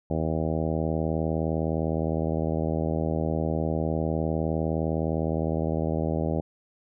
harmonic tone, 79.7 Hz, D#2, 42 cents sharp, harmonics 1 / 2 / 3 / 4 / 5 / 6 / 7 / 8 / 9 / 10, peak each -31 / -29 / -32 / -33 / -35 / -35 / -34 / -36 / -41 / -41 dBFS, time 0.1-6.41 s, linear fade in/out 5 ms, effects none

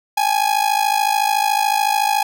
45% pulse ring-modulated tone, 830.6 Hz, G#5, in tune, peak -12 dBFS, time 0.17-2.23 s, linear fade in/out 5 ms, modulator 26.9 Hz, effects none

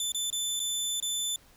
20% pulse tone with dropouts, 3520 Hz, A7, in tune, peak -23 dBFS, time 0-1.36 s, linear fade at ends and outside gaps 2 ms, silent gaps 0.12-0.146 / 0.302-0.327 / 0.595-0.6 / 1.001-1.025 s, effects pink hiss -59 dBFS RMS until 1.56 s

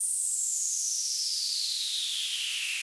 white noise with high-pass filter sweep, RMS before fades -30 dBFS, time 0-2.82 s, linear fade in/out 10 ms, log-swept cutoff 9100 to 2500 Hz, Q 7.7, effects resampled to 24000 Hz

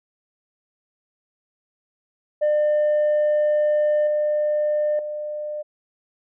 sine tone with level steps, 600 Hz, D5, 37 cents sharp, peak -14 / -17 / -26 dBFS, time 2.41-5.63 s, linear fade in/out 20 ms, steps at 4.07 / 4.99 s, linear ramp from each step 2 ms, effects tanh soft clip ceiling -15 dBFS

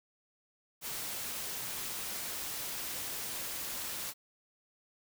white noise, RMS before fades -39 dBFS, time 0.81-4.14 s, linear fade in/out 50 ms, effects none

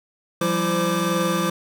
square tone cluster, 171.5 / 192.7 / 336.2 / 517 / 1178 Hz, F3 / G3 / E4 / C5 / D6, -31 / -29 / +34 / -21 / +5 cents, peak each -27 dBFS, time 0.41-1.5 s, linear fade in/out 5 ms, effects none

